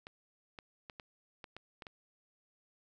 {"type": "clicks", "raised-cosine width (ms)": 0.3, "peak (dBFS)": -30, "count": 8, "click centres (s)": [0.069, 0.588, 0.898, 0.998, 1.442, 1.566, 1.822, 1.868], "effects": []}